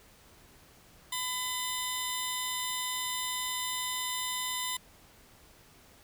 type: tone pair together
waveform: 15% pulse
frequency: 1006 / 3622 Hz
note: B5 / A7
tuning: +32 / +49 cents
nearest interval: octave + minor seventh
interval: 2217 cents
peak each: -28 dBFS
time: 1.12-4.77 s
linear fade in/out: 5 ms
effects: pink hiss -58 dBFS RMS until 6.03 s